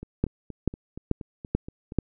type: two click trains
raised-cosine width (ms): 3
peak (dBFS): -9 / -24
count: 5 / 9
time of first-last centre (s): 0.24-1.987 / 0.03-1.921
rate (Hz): 2.29 / 4.23
effects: none